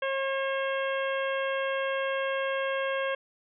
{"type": "harmonic tone", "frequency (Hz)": 540, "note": "C#5", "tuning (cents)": -45, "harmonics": [1, 2, 3, 4, 5, 6], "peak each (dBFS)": [-29, -35, -34, -40, -39, -42], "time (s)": [0.02, 3.15], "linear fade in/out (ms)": 5, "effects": []}